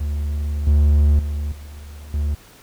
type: tone with level steps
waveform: triangle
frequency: 73.42 Hz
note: D2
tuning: in tune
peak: -18 / -9 / -19 / -32 / -16 dBFS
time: 0-2.35 s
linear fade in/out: 10 ms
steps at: 0.67 / 1.19 / 1.52 / 2.14 s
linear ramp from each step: 2 ms
effects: pink hiss -47 dBFS RMS until 2.62 s